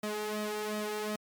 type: tone with flanger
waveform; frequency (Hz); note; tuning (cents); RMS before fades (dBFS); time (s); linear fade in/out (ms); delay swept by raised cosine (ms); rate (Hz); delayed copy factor
sawtooth; 211.6; G#3; +33; -35; 0.03-1.16; 5; 1.6 to 2.55; 2.7; +0.8
effects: MP3 96 kbps